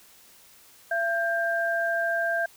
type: tone pair together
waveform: sine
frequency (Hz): 675.1 / 1589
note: E5 / G6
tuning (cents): +41 / +23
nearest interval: octave + minor third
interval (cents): 1482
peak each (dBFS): -26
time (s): 0.91-2.46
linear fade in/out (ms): 5
effects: white hiss -54 dBFS RMS until 2.56 s

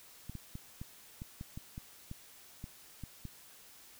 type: clicks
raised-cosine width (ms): 5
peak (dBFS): -30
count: 12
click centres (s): 0.296 / 0.353 / 0.554 / 0.815 / 1.219 / 1.411 / 1.575 / 1.779 / 2.114 / 2.641 / 3.037 / 3.253
effects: white hiss -57 dBFS RMS until 3.99 s

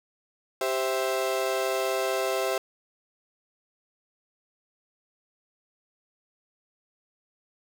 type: chord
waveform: 35% pulse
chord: C major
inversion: second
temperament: equal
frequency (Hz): 392 / 523.3 / 659.3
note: G4 / C5 / E5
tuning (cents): 0 / 0 / 0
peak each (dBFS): -28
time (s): 0.61-2.58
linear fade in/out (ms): 2
effects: none

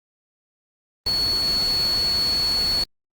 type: tone in noise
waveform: sine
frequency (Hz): 4393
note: C#8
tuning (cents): -16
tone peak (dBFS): -19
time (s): 1.06-2.84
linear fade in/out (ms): 5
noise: pink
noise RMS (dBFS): -32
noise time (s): 1.06-2.84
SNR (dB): +10
effects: Opus 24 kbps

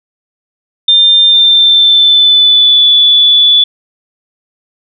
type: tone with pitch glide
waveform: sine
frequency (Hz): 3600 to 3455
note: A7 to A7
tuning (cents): +39 to -32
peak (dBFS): -3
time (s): 0.88-3.64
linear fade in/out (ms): 5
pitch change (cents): -71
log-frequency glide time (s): 1.29-2.88
effects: none

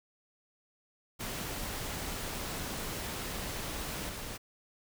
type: noise with level steps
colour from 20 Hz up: pink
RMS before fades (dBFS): -38 / -41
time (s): 1.19-4.38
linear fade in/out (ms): 20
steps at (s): 4.09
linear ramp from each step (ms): 5
effects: none

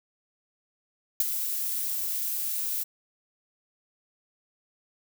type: noise with ADSR envelope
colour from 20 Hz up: violet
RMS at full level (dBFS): -21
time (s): 1.2-2.84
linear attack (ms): 3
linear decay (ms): 27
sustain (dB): -9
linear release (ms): 16
effects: none

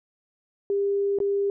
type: tone with dropouts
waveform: sine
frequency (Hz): 400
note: G4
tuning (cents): +35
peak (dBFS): -21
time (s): 0.7-1.5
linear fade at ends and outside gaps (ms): 1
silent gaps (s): 1.187-1.202
effects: none

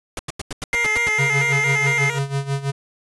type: noise bursts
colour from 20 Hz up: pink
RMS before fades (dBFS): -27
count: 9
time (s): 0.17-1.088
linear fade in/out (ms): 2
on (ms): 22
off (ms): 90
type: tone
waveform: triangle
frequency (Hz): 2100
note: C7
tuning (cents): +6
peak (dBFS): -16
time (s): 0.73-2.1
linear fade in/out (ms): 0
type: tone with vibrato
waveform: 10% pulse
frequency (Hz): 451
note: A4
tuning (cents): +43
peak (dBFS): -17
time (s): 0.73-2.19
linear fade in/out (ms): 5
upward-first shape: square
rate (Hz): 4.4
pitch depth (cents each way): 81
type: tone with tremolo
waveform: square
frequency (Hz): 138.59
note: C#3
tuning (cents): 0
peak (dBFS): -19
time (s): 1.18-2.72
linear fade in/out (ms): 20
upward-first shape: sine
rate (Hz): 6.1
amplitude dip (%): 80
effects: resampled to 24000 Hz

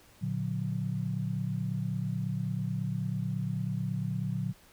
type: chord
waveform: sine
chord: Bb augmented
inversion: none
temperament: just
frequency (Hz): 116.54 / 145.68 / 182.1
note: Bb2 / D3 / F#3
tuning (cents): 0 / -14 / -27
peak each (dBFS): -34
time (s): 0.21-4.53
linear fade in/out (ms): 20
effects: pink hiss -59 dBFS RMS until 4.72 s

